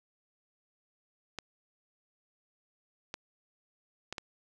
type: clicks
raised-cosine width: 0.2 ms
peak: -20 dBFS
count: 4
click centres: 1.387 / 3.141 / 4.126 / 4.182 s
effects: none